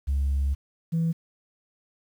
sine tone pair in turn, 69.3 / 164.82 Hz, C#2 / E3, 0 / 0 cents, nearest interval octave + minor third, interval 1500 cents, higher second, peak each -20 / -20 dBFS, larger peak neither, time 0.07-0.55 / 0.92-1.13 s, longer first, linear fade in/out 20 ms, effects tanh soft clip ceiling -19 dBFS + 9-bit

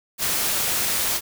white noise, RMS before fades -23 dBFS, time 0.18-1.21 s, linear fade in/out 50 ms, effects none

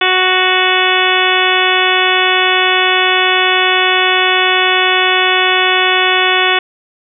harmonic tone with a mistuned harmonic, 370 Hz, F#4, in tune, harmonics 1 / 2 / 3 / 4 / 5 / 6 / 7 / 8 / 9, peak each -18 / -18 / -18 / -18 / -18 / -18 / -18 / -18 / -18 dBFS, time 0.01-6.59 s, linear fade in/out 5 ms, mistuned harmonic 9, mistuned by +59 cents, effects none

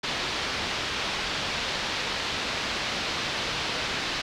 white low-pass noise, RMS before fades -30 dBFS, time 0.03-4.22 s, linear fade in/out 10 ms, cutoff 4500 Hz, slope 24 dB/octave, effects none

